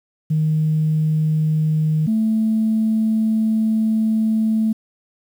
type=tone pair in turn; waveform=sine; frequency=155.56 / 220 Hz; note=D#3 / A3; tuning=0 / 0 cents; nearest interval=tritone; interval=600 cents; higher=second; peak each=-14 dBFS; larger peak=neither; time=0.3-2.07 / 2.07-4.73 s; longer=second; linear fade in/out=10 ms; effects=tanh soft clip ceiling -10 dBFS + 8-bit